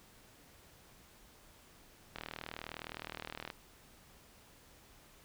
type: click train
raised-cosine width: 0.3 ms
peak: -25 dBFS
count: 54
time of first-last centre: 2.16-3.502 s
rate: 39.5 Hz
effects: pink hiss -61 dBFS RMS until 5.24 s